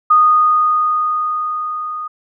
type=tone with level ramp; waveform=sine; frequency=1235 Hz; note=D#6; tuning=13 cents flat; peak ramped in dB=-6 to -22 dBFS; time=0.1-2.08 s; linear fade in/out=10 ms; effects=none